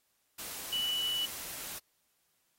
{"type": "tone in noise", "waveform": "sine", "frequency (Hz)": 2960, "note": "F#7", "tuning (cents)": 0, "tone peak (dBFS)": -30, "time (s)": [0.72, 1.26], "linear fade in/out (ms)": 10, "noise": "white", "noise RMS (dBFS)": -42, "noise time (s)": [0.38, 1.79], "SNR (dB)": 9, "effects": ["white hiss -75 dBFS RMS until 2.58 s", "AAC 48 kbps"]}